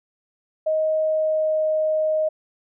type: tone with pitch glide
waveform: sine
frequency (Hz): 627 to 623.4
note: D#5 to D#5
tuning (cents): +13 to +3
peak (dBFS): -18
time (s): 0.66-2.29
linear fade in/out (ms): 10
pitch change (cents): -10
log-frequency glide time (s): 1-1.64
effects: none